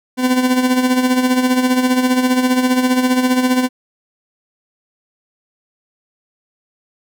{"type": "tone with tremolo", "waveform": "40% pulse", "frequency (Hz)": 253.6, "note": "B3", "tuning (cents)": 46, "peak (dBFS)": -9, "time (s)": [0.17, 3.69], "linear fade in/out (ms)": 50, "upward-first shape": "sine", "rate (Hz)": 15, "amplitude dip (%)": 60, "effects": []}